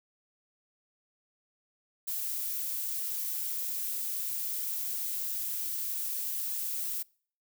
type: noise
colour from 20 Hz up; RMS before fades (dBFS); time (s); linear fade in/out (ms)
violet; -34; 2.07-7.03; 10
effects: noise-tail reverb RT60 0.5 s tail -26 dB re dry